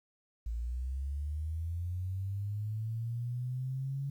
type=linear sweep; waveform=sine; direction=up; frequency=55 to 140 Hz; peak=-33 dBFS; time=0.46-4.1 s; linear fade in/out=5 ms; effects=11-bit